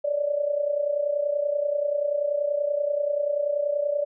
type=tone with amplitude modulation; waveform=sine; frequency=581 Hz; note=D5; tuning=19 cents flat; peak=-19 dBFS; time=0.04-4.05 s; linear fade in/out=10 ms; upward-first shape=sine; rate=30.4 Hz; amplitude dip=70%; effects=none